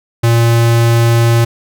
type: tone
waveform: square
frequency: 116.54 Hz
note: A#2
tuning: in tune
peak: -8 dBFS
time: 0.23-1.45 s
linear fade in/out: 10 ms
effects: none